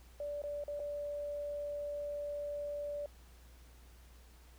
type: tone with dropouts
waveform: sine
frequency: 582 Hz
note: D5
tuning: 16 cents flat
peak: -37 dBFS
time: 0.2-3.06 s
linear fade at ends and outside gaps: 2 ms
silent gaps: 0.419-0.437 / 0.639-0.68 / 0.795-0.8 s
effects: added 60 Hz sine -56 dBFS peak until 4.58 s + pink hiss -64 dBFS RMS until 4.58 s